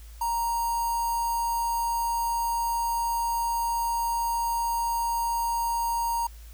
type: tone with notch filter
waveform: square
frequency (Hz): 932.3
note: A#5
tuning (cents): 0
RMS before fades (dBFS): -27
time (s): 0.21-6.27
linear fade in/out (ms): 5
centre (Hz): 3100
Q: 0.64
effects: added 55 Hz sine -42 dBFS peak until 6.53 s + white hiss -55 dBFS RMS until 6.53 s